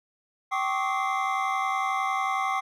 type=tone cluster; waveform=triangle; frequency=773 / 1093 / 1164 / 1272 / 2079 Hz; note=G5 / C#6 / D6 / D#6 / C7; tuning=-24 / -25 / -16 / +38 / -12 cents; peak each=-27 / -28 / -30 / -33 / -31 dBFS; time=0.51-2.61 s; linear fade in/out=20 ms; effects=none